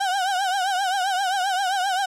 35% pulse tone with vibrato, 763 Hz, G5, 47 cents flat, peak -19 dBFS, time 0-2.06 s, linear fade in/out 10 ms, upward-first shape triangle, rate 7.6 Hz, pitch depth 120 cents each way, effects low-pass 9000 Hz 12 dB/octave

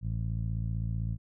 15% pulse tone with low-pass filter, 55.7 Hz, A1, 22 cents sharp, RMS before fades -32 dBFS, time 0.01-1.18 s, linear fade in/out 50 ms, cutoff 130 Hz, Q 1.7, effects none

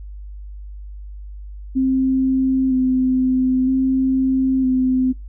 sine tone with vibrato, 260 Hz, C4, 11 cents flat, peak -14 dBFS, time 1.75-5.13 s, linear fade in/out 20 ms, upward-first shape square, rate 0.52 Hz, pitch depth 19 cents each way, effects noise-tail reverb RT60 0.2 s tail -22 dB re dry + added 50 Hz sine -31 dBFS peak until 5.28 s

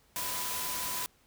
sine tone in noise, 998 Hz, B5, 18 cents sharp, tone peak -41 dBFS, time 0.16-1.06 s, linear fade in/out 0 ms, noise white, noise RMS -35 dBFS, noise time 0.16-1.06 s, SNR -9 dB, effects pink hiss -66 dBFS RMS until 1.26 s

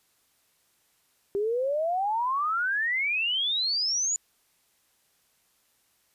sine exponential sweep, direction up, 392 to 7040 Hz, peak -24 dBFS, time 1.35-4.16 s, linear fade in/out 0 ms, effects white hiss -68 dBFS RMS until 6.14 s + resampled to 32000 Hz

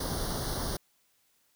pink noise with comb filter, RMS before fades -33 dBFS, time 0-0.77 s, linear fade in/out 5 ms, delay 0.2 ms, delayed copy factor +1, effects white hiss -70 dBFS RMS until 1.55 s

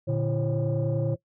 sine tone cluster, 116.4 / 146.6 / 336.8 / 540 Hz, A#2 / D3 / E4 / C#5, -2 / -3 / +37 / -45 cents, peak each -26 / -26 / -33 / -28 dBFS, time 0.07-1.16 s, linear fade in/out 20 ms, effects noise-tail reverb RT60 0.1 s tail -20 dB re dry + tanh soft clip ceiling -18 dBFS

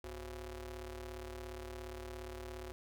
sawtooth ring-modulated tone, 154.4 Hz, D#3, 13 cents flat, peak -37 dBFS, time 0.04-2.72 s, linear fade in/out 0 ms, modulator 213 Hz, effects none

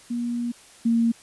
sine tone pair in turn, 238.7 / 231.2 Hz, A#3 / A#3, +41 / -14 cents, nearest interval minor second, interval 55 cents, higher first, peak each -24 / -17 dBFS, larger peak second, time 0.1-0.52 / 0.85-1.12 s, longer first, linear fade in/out 10 ms, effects white hiss -50 dBFS RMS until 1.22 s + resampled to 24000 Hz

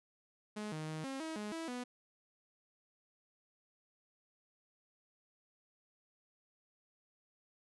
sawtooth tone with pitch steps, 211.3 / 155.6 / 156.7 / 268.9 / 319.9 / 209.7 / 326.8 / 247.1 Hz, G#3 / D#3 / D#3 / C4 / D#4 / G#3 / E4 / B3, +30 / 0 / +13 / +47 / +48 / +17 / -15 / +1 cents, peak -36 dBFS, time 0.56-1.84 s, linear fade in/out 10 ms, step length 160 ms, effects resampled to 24000 Hz

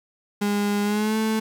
35% pulse tone with pitch glide, 204.7 to 219.4 Hz, G#3 to A3, -25 to -5 cents, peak -19 dBFS, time 0.41-1.4 s, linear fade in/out 10 ms, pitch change +120 cents, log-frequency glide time 0.83-1.17 s, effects 10-bit

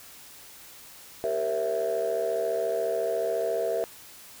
sine chord, G diminished seventh, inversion none, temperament equal with one note detuned, 392 / 466.2 / 540.5 / 659.3 Hz, G4 / Bb4 / Db5 / Fb5, 0 / 0 / -44 / 0 cents, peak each -32 / -28 / -33 / -27 dBFS, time 1.24-3.84 s, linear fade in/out 0 ms, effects tanh soft clip ceiling -19 dBFS + white hiss -48 dBFS RMS until 4.4 s

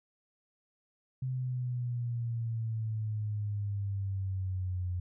sine exponential sweep, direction down, 130 to 89 Hz, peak -31 dBFS, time 1.22-5 s, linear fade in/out 5 ms, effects none

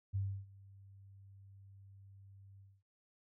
sine tone with ADSR envelope, 98 Hz, G2, in tune, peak -32 dBFS, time 0.13-2.83 s, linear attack 26 ms, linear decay 300 ms, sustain -23 dB, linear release 230 ms, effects none

